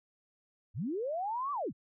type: linear two-way sweep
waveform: sine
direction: up then down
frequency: 75 to 1174.7 to 75 Hz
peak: -32 dBFS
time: 0.74-1.73 s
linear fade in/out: 50 ms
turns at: 1.52 s
effects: none